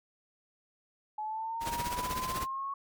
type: linear sweep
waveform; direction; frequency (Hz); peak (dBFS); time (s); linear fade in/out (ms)
sine; up; 849 to 1108.7; -33; 1.18-2.74; 5
type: noise with tremolo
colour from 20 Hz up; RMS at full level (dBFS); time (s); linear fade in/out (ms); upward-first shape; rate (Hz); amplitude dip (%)
pink; -34; 1.6-2.47; 50; triangle; 16; 80
effects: MP3 96 kbps